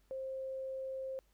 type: tone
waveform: sine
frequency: 529 Hz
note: C5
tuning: 19 cents sharp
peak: -38 dBFS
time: 0.11-1.19 s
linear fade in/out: 0 ms
effects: added 50 Hz sine -69 dBFS peak until 1.33 s + pink hiss -75 dBFS RMS until 1.33 s